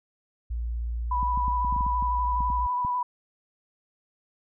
sine tone, 58.27 Hz, A#1, in tune, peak -27 dBFS, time 0.5-2.67 s, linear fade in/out 10 ms
sine tone with vibrato, 987.8 Hz, B5, in tune, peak -24 dBFS, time 1.11-3.03 s, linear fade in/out 5 ms, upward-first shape square, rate 12 Hz, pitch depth 16 cents each way
clicks, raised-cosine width 5 ms, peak -23 dBFS, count 12, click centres 1.229 / 1.376 / 1.481 / 1.648 / 1.726 / 1.764 / 1.808 / 1.865 / 2.026 / 2.406 / 2.502 / 2.849 s
effects none

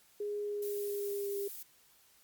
sine tone with pitch glide, 413.5 to 401.5 Hz, G#4 to G4, -8 to +41 cents, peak -34 dBFS, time 0.2-1.48 s, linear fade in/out 5 ms, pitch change -51 cents, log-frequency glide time 0.46-1.36 s
violet noise, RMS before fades -45 dBFS, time 0.62-1.63 s, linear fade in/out 5 ms
effects white hiss -65 dBFS RMS until 2.23 s + Opus 48 kbps

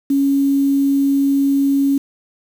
sine tone with quantisation, 277.2 Hz, C#4, in tune, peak -12 dBFS, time 0.1-1.98 s, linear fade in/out 5 ms, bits 6, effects none

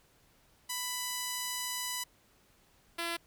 5% pulse tone pair in turn, 993 / 338.3 Hz, B5 / E4, +9 / +45 cents, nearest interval octave + perfect fifth, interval 1864 cents, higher first, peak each -22 dBFS, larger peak neither, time 0.69-2.04 / 2.98-3.17 s, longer first, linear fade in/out 10 ms, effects pink hiss -66 dBFS RMS until 3.26 s

